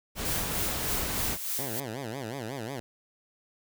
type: noise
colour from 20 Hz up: pink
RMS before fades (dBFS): -33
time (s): 0.15-1.38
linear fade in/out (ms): 50
type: noise with tremolo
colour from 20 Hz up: blue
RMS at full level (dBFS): -31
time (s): 0.25-1.8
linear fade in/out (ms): 2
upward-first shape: sine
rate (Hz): 3.3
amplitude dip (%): 55
type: tone with vibrato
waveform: 10% pulse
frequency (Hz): 123.47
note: B2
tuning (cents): 0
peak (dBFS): -26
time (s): 1.59-2.8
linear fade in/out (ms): 0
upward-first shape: sine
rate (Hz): 5.5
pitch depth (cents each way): 240
effects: none